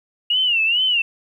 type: tone with vibrato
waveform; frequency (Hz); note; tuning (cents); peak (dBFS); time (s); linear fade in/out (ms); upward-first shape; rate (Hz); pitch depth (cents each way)
sine; 2832; F7; +23; -15; 0.3-1.02; 5; sine; 2.3; 140
effects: 9-bit